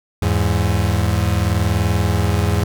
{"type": "tone pair together", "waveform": "35% pulse", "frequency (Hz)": [82.58, 103.3], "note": ["E2", "G#2"], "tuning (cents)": [4, -9], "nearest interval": "major third", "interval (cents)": 387, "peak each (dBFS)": -16, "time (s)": [0.22, 2.64], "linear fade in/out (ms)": 5, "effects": []}